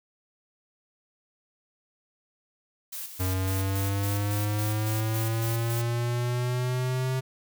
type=noise with tremolo; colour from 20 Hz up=blue; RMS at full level=-36 dBFS; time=2.92-5.82 s; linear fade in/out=10 ms; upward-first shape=square; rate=3.6 Hz; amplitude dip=55%
type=linear sweep; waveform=square; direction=up; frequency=92.1 to 130.81 Hz; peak=-26 dBFS; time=3.19-7.21 s; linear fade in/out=20 ms
effects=none